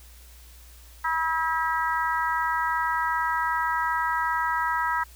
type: harmonic tone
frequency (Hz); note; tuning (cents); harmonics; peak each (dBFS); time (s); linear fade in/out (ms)
322.6; E4; -37; 3 / 4 / 5 / 6; -26 / -28 / -30 / -32; 1.04-5.04; 10
effects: added 60 Hz sine -47 dBFS peak until 5.15 s + white hiss -53 dBFS RMS until 5.15 s